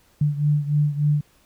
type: beating tone pair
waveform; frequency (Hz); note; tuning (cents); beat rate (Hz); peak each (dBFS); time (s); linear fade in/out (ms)
sine; 146.83 / 150.23; D3 / D3; 0 / +40; 3.4; -19 / -23; 0.21-1.21; 5
effects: pink hiss -59 dBFS RMS until 1.45 s